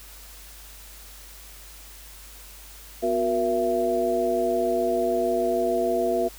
sine tone cluster, 249.2 / 365.3 / 472 / 671 Hz, B3 / F#4 / A#4 / E5, +16 / -22 / +22 / +31 cents, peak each -31 / -26 / -27 / -24 dBFS, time 3.02-6.29 s, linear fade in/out 20 ms, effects added 50 Hz sine -46 dBFS peak until 6.38 s + white hiss -46 dBFS RMS until 6.38 s

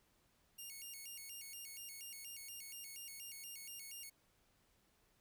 5% pulse tone with vibrato, 2489 Hz, D#7, in tune, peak -40 dBFS, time 0.58-4.1 s, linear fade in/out 10 ms, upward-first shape square, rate 4.2 Hz, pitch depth 210 cents each way, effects pink hiss -75 dBFS RMS until 5.2 s

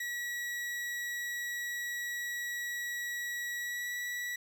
40% pulse tone with pitch glide, 1926 to 1942.8 Hz, B6 to B6, -44 to -29 cents, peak -34 dBFS, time 0-4.36 s, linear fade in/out 5 ms, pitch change +15 cents, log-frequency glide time 3.59-3.94 s, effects 10-bit

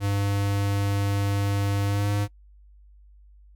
square tone with pitch glide, 100.3 to 102.17 Hz, G2 to G#2, +40 to -28 cents, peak -23 dBFS, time 0-2.28 s, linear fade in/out 50 ms, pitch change +32 cents, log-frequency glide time 1.86-2.1 s, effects noise-tail reverb RT60 0.1 s tail -23 dB re dry + added 50 Hz sine -49 dBFS peak until 3.55 s

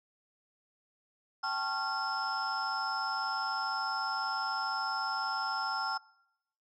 sine tone cluster, 778 / 878 / 1091 / 1383 / 5220 Hz, G5 / A5 / C#6 / F6 / E8, -13 / -4 / -28 / -17 / -18 cents, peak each -38 / -37 / -39 / -33 / -38 dBFS, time 1.43-5.98 s, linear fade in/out 10 ms, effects noise-tail reverb RT60 0.8 s tail -24 dB re dry + tanh soft clip ceiling -24 dBFS

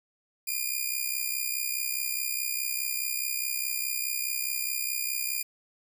5% pulse tone with amplitude modulation, 2422 Hz, D#7, 47 cents flat, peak -16 dBFS, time 0.47-5.43 s, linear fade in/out 10 ms, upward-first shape sine, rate 64.8 Hz, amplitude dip 65%, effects none

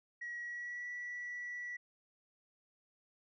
sine tone with pitch glide, 1914 to 1950.8 Hz, A#6 to B6, +45 to -22 cents, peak -39 dBFS, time 0.21-1.77 s, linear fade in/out 10 ms, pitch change +33 cents, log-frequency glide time 0.42-0.89 s, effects tanh soft clip ceiling -37 dBFS

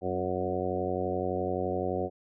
harmonic tone with a mistuned harmonic, 91.7 Hz, F#2, 15 cents flat, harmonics 1 / 2 / 3 / 4 / 5 / 6 / 7 / 8, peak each -38 / -38 / -38 / -34 / -35 / -35 / -39 / -36 dBFS, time 0.01-2.1 s, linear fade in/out 50 ms, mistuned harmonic 2, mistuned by +30 cents, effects none

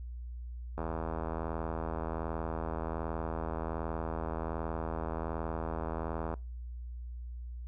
click train, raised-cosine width 1 ms, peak -22 dBFS, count 453, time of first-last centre 0.78-6.34 s, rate 81.3 Hz, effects noise-tail reverb RT60 0.3 s tail -25 dB re dry + added 60 Hz sine -39 dBFS peak until 7.67 s

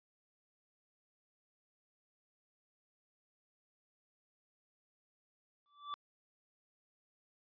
square tone with exponential growth, 1163 Hz, D6, 17 cents flat, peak -37 dBFS, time 5.66-5.94 s, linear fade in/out 0 ms, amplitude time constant 59 ms, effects resampled to 11025 Hz

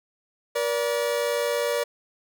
40% pulse tone pair together, 478.9 / 579 Hz, A#4 / D5, +47 / -25 cents, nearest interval minor third, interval 328 cents, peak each -25 dBFS, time 0.55-1.84 s, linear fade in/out 10 ms, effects none

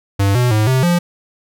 square tone with pitch steps, 99.1 / 123.5 / 107.6 / 130.4 / 174.3 Hz, G2 / B2 / A2 / C3 / F3, +19 / 0 / -38 / -5 / -3 cents, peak -12 dBFS, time 0.19-0.99 s, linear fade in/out 10 ms, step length 160 ms, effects none

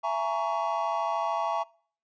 triangle chord, A# half-diminished seventh, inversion second, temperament just, 671.3 / 839.1 / 932.3 / 1118.8 Hz, E5 / G#5 / A#5 / C#6, +31 / +18 / 0 / +16 cents, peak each -30 dBFS, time 0.03-1.64 s, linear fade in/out 20 ms, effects noise-tail reverb RT60 0.5 s tail -23 dB re dry + resampled to 16000 Hz

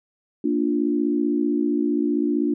sine chord, Bb major, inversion none, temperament equal, 233.1 / 293.7 / 349.2 Hz, Bb3 / D4 / F4, 0 / 0 / 0 cents, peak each -25 / -21 / -25 dBFS, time 0.44-2.54 s, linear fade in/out 5 ms, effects none

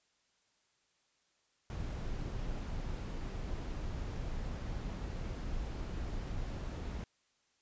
brown noise, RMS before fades -39 dBFS, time 1.7-7.04 s, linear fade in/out 0 ms, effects white hiss -75 dBFS RMS until 7.61 s + resampled to 16000 Hz

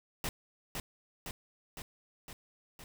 pink noise with echo, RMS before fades -35 dBFS, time 0.24-0.29 s, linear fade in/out 2 ms, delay 510 ms, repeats 5, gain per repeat -3 dB, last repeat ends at 2.84 s, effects none

